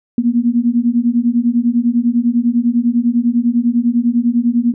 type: beating tone pair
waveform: sine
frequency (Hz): 233.1 / 243.1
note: A#3 / B3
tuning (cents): 0 / -27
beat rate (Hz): 10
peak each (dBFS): -14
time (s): 0.18-4.74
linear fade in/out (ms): 2
effects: none